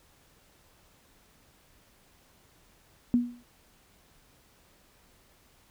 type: tone with exponential decay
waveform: sine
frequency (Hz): 241.8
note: B3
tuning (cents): -36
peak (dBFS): -17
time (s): 3.14-3.43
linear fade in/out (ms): 0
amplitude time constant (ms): 62
effects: pink hiss -62 dBFS RMS until 5.7 s